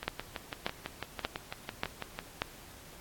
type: two click trains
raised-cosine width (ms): 0.3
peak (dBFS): -13 / -20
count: 5 / 14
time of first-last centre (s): 0.08-2.419 / 0.03-2.189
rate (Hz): 1.71 / 6.02
effects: pink hiss -52 dBFS RMS until 3 s + AAC 64 kbps